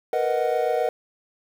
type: chord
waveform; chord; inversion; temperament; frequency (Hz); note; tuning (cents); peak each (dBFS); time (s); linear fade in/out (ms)
triangle; B major seventh; third; equal; 466.2 / 493.9 / 622.3 / 740; A#4 / B4 / D#5 / F#5; 0 / 0 / 0 / 0; -24; 0.13-0.89; 2
effects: 8-bit